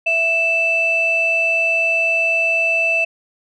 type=tone pair together; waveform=sine; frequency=661 / 2644 Hz; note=E5 / E7; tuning=+5 / +5 cents; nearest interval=2 octaves; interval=2400 cents; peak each=-21 / -14 dBFS; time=0.06-3.05 s; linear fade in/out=10 ms; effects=tanh soft clip ceiling -8 dBFS